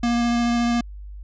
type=tone with vibrato; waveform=square; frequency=237 Hz; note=A#3; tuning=29 cents sharp; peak=-19 dBFS; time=0.03-0.81 s; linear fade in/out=5 ms; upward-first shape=sine; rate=14 Hz; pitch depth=9 cents each way; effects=added 50 Hz sine -34 dBFS peak until 1.23 s + resampled to 16000 Hz

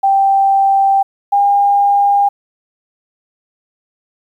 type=tone pair in turn; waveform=sine; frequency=784 / 806 Hz; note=G5 / G5; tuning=0 / +48 cents; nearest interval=unison; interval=48 cents; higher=second; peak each=-8 dBFS; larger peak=neither; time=0.03-1.03 / 1.32-2.29 s; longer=first; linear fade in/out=10 ms; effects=8-bit

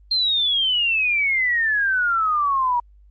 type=exponential sweep; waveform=sine; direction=down; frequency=4205 to 949 Hz; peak=-17 dBFS; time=0.11-2.8 s; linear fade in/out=5 ms; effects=added 50 Hz sine -47 dBFS peak until 3.1 s + Opus 24 kbps

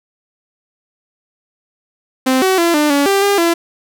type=tone with pitch steps; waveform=sawtooth; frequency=260.1 / 377.6 / 339.4 / 298.7 / 283.7 / 394.4 / 402.2 / 337.9 Hz; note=C4 / F#4 / F4 / D4 / C#4 / G4 / G4 / E4; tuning=-10 / +35 / -49 / +29 / +40 / +11 / +44 / +43 cents; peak=-7 dBFS; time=2.26-3.54 s; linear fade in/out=10 ms; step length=160 ms; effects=none

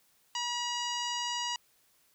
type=harmonic tone with a mistuned harmonic; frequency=964 Hz; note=B5; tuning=42 cents flat; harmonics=1 / 2 / 3 / 4 / 5 / 6 / 7 / 8; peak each=-36 / -42 / -36 / -46 / -40 / -43 / -44 / -50 dBFS; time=0.35-1.56 s; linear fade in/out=2 ms; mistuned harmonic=5; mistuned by=-16 cents; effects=white hiss -68 dBFS RMS until 2.14 s

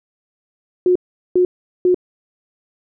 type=tone bursts; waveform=sine; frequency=361.9 Hz; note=F#4; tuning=38 cents flat; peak=-10 dBFS; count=3; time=0.86-1.945 s; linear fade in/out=2 ms; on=95 ms; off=400 ms; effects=none

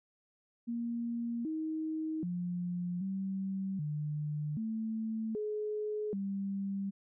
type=tone with pitch steps; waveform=sine; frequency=234.8 / 315.3 / 176.9 / 192.6 / 149.6 / 221.3 / 423.7 / 196.8 Hz; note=A#3 / D#4 / F3 / G3 / D3 / A3 / G#4 / G3; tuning=+13 / +23 / +23 / -30 / +32 / +10 / +35 / +7 cents; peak=-33 dBFS; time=0.67-6.91 s; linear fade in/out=20 ms; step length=780 ms; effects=none

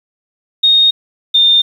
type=tone pair in turn; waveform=sine; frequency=3712 / 3621 Hz; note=A#7 / A7; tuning=-8 / +49 cents; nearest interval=unison; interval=43 cents; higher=first; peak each=-6 dBFS; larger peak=neither; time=0.63-0.91 / 1.34-1.62 s; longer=neither; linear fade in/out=10 ms; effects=7-bit

